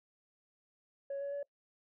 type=tone with pitch steps; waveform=sine; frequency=556 / 562.5 / 569 Hz; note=C#5 / C#5 / C#5; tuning=+5 / +25 / +45 cents; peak=-34 dBFS; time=1.1-1.43 s; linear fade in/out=5 ms; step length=110 ms; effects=noise-tail reverb RT60 0.1 s tail -22 dB re dry + tanh soft clip ceiling -34 dBFS